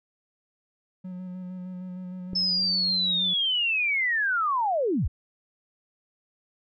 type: tone with vibrato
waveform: triangle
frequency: 182.6 Hz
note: F#3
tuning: 23 cents flat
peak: -32 dBFS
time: 1.04-3.34 s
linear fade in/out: 10 ms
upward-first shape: square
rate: 6.5 Hz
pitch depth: 18 cents each way
type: click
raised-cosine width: 3 ms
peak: -24 dBFS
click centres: 2.333 s
type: linear sweep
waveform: sine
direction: down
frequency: 5270 to 35.22 Hz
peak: -22 dBFS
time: 2.35-5.08 s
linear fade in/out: 10 ms
effects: none